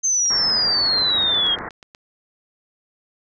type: exponential sweep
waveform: sine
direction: down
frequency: 6340 to 3206 Hz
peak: -16 dBFS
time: 0.03-1.56 s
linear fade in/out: 20 ms
type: click train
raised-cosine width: 0.2 ms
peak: -24 dBFS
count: 15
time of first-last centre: 0.26-1.949 s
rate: 8.29 Hz
type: low-pass noise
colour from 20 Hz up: white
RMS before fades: -31 dBFS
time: 0.3-1.69 s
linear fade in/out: 5 ms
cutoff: 2000 Hz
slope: 96 dB/octave
effects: none